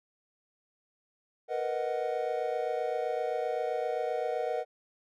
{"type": "chord", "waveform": "triangle", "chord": "B major seventh", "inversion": "third", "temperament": "equal", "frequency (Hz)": [466.2, 493.9, 622.3, 740], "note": ["A#4", "B4", "D#5", "F#5"], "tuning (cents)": [0, 0, 0, 0], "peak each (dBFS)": -33, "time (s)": [1.48, 4.65], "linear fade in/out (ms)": 50, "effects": []}